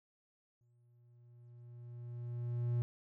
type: tone with exponential growth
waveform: triangle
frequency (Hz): 120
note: B2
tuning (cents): -49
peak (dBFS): -28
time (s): 0.61-2.82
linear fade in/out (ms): 0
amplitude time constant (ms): 480
effects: none